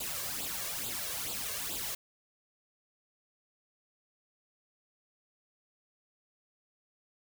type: noise with flanger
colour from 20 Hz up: white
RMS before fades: -37 dBFS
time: 0-1.95 s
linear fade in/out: 5 ms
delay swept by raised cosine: 0.25 to 1.85 ms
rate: 2.3 Hz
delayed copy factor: +0.7
effects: none